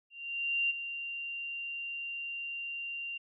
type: tone with ADSR envelope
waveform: sine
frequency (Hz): 2774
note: F7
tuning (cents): -12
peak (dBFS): -26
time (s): 0.1-3.18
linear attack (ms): 600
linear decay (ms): 18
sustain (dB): -10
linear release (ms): 10
effects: none